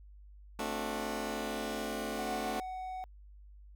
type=chord; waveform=15% pulse; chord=D dominant seventh; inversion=second; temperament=just; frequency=220.2 / 264.3 / 293.7 / 367.1 Hz; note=A3 / C4 / D4 / F#4; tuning=+2 / +18 / 0 / -14 cents; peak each=-32 / -35 / -35 / -36 dBFS; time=0.59-2.6 s; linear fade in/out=2 ms
type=tone with pitch glide; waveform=triangle; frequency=740 to 745.6 Hz; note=F#5 to F#5; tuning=0 to +13 cents; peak=-36 dBFS; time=2.19-3.04 s; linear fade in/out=0 ms; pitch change=+13 cents; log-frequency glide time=2.41-2.55 s
effects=added 50 Hz sine -51 dBFS peak until 3.75 s